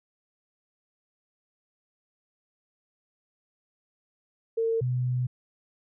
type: tone pair in turn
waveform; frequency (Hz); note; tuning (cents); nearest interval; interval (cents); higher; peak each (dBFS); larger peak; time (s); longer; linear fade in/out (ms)
sine; 453.7 / 125.27; A#4 / B2; -47 / +25; octave + minor seventh; 2228; first; -23 / -24; first; 4.57-4.81 / 4.81-5.27; second; 10
effects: none